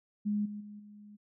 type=tone with level steps; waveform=sine; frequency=207.7 Hz; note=G#3; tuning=in tune; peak=-28 / -38 / -44 / -49 dBFS; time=0.25-1.17 s; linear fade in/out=20 ms; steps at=0.45 / 0.6 / 0.79 s; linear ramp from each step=10 ms; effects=none